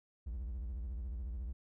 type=tone with vibrato; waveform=triangle; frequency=60.3 Hz; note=B1; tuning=41 cents flat; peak=-36 dBFS; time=0.26-1.53 s; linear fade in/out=10 ms; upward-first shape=sine; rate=14 Hz; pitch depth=270 cents each way; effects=none